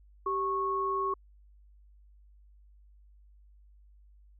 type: tone pair together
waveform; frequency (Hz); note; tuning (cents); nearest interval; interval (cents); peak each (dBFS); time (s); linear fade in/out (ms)
sine; 388.9 / 1100; G4 / C#6; -14 / -14; octave + tritone; 1800; -33 / -29; 0.26-1.14; 5
effects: added 50 Hz sine -55 dBFS peak until 4.39 s